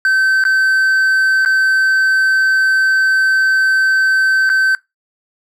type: tone with dropouts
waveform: triangle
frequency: 1543 Hz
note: G6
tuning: 28 cents flat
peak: -8 dBFS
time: 0.05-4.75 s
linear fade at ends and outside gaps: 1 ms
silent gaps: 0.439-0.451 / 1.45-1.459 / 4.493-4.499 s
effects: noise-tail reverb RT60 0.2 s tail -22 dB re dry